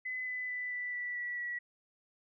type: tone with pitch steps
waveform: sine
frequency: 2018 / 2004 / 1990.2 / 1976.5 / 1962.8 / 1949.3 / 1935.8 Hz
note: B6 / B6 / B6 / B6 / B6 / B6 / B6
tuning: +37 / +25 / +13 / +1 / -11 / -23 / -35 cents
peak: -35 dBFS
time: 0.05-1.59 s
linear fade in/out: 10 ms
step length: 220 ms
effects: none